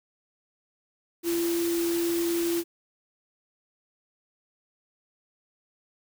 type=tone in noise; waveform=sine; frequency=340 Hz; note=F4; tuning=46 cents flat; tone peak=-24 dBFS; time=1.23-2.64 s; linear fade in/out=50 ms; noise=white; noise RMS=-35 dBFS; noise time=1.23-2.64 s; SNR=+8 dB; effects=none